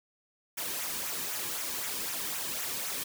white noise with flanger, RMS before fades -35 dBFS, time 0.57-3.04 s, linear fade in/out 10 ms, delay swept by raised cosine 0.21 to 1.51 ms, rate 3.9 Hz, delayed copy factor -0.55, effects none

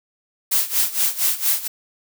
blue noise with tremolo, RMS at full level -17 dBFS, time 0.51-1.68 s, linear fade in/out 10 ms, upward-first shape sine, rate 4.3 Hz, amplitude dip 85%, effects none

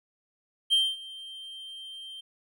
triangle tone with ADSR envelope, 3148 Hz, G7, 7 cents sharp, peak -17 dBFS, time 0.7-2.21 s, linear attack 30 ms, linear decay 230 ms, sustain -21 dB, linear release 10 ms, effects none

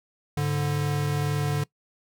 square tone pair together, 103.83 / 146.08 Hz, G#2 / D3, 0 / -9 cents, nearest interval tritone, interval 591 cents, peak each -31 / -25 dBFS, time 0.37-1.64 s, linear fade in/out 5 ms, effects noise-tail reverb RT60 0.1 s tail -21 dB re dry

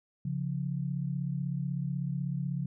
sine tone pair together, 138.59 / 174.74 Hz, C#3 / F3, 0 / +1 cents, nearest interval major third, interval 401 cents, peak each -32 / -34 dBFS, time 0.25-2.66 s, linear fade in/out 5 ms, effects none

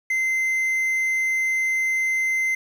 triangle tone with quantisation, 2071 Hz, C7, 18 cents flat, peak -18 dBFS, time 0.1-2.55 s, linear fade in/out 5 ms, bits 8, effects none

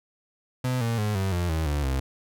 35% pulse tone with pitch steps, 127 / 115.79 / 105.57 / 96.25 / 87.75 / 80 / 72.94 / 66.5 Hz, B2 / A#2 / G#2 / G2 / F2 / D#2 / D2 / C2, +49 / -11 / +29 / -31 / +9 / +49 / -11 / +29 cents, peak -22 dBFS, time 0.64-2 s, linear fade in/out 5 ms, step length 170 ms, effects none

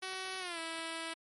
5% pulse tone with pitch glide, 376.6 to 327.8 Hz, F#4 to E4, +31 to -10 cents, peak -27 dBFS, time 0.02-1.14 s, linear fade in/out 10 ms, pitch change -241 cents, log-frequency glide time 0.39-0.59 s, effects MP3 48 kbps

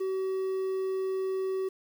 triangle tone with quantisation, 380 Hz, F#4, 46 cents sharp, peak -26 dBFS, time 0-1.69 s, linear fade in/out 10 ms, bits 9, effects none

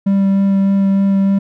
triangle tone with vibrato, 196 Hz, G3, in tune, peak -8 dBFS, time 0.06-1.39 s, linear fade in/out 10 ms, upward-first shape sine, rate 3.3 Hz, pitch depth 9 cents each way, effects none

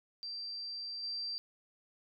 sine tone with level steps, 4699 Hz, D8, in tune, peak -39 / -36 dBFS, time 0.23-1.38 s, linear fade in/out 0 ms, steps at 1.03 s, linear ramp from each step 5 ms, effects none

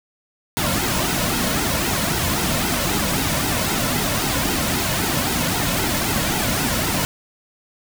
pink noise with flanger, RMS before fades -21 dBFS, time 0.57-7.05 s, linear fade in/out 0 ms, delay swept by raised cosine 1.7 to 2.57 ms, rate 3.8 Hz, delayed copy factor -0.65, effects none

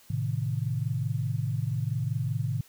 sine chord, A diminished, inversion none, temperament equal, 110 / 130.81 / 155.56 Hz, A2 / C3 / Eb3, 0 / 0 / 0 cents, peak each -30 / -30 / -33 dBFS, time 0.1-2.61 s, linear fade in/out 5 ms, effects white hiss -57 dBFS RMS until 2.68 s

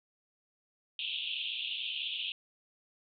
white band-pass noise, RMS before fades -37 dBFS, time 0.99-2.32 s, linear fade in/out 2 ms, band 2600 to 3600 Hz, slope 96 dB/octave, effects none

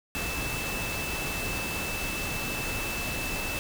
sine tone in noise, 2637 Hz, E7, in tune, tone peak -34 dBFS, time 0.15-3.59 s, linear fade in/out 0 ms, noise pink, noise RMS -33 dBFS, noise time 0.15-3.59 s, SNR -4 dB, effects none

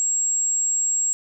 sine tone, 7600 Hz, A#8, 33 cents sharp, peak -19 dBFS, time 0-1.13 s, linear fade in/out 0 ms, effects none

